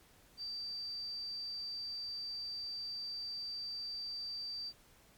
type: tone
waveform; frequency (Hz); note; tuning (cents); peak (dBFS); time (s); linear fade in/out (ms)
sine; 4658; D8; -15; -39; 0.37-4.73; 50
effects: pink hiss -64 dBFS RMS until 5.17 s + MP3 96 kbps